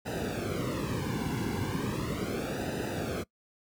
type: noise with flanger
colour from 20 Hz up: brown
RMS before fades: -32 dBFS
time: 0.05-3.24 s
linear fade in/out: 20 ms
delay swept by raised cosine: 0.9 to 1.63 ms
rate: 0.37 Hz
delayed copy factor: -0.9
effects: noise-tail reverb RT60 0.1 s tail -22 dB re dry + high-pass 80 Hz 12 dB/octave